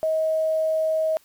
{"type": "tone with quantisation", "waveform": "sine", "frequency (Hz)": 634, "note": "D#5", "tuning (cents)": 32, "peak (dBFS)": -19, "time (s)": [0.03, 1.17], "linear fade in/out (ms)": 0, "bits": 8, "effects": ["white hiss -58 dBFS RMS until 1.24 s", "MP3 96 kbps"]}